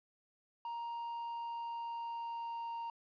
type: tone with pitch glide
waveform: triangle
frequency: 936 to 928.5 Hz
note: A#5 to A#5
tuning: +7 to -7 cents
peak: -37 dBFS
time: 0.65-2.9 s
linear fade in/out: 2 ms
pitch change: -14 cents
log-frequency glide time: 0.9-2.73 s
effects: resampled to 11025 Hz + 12-bit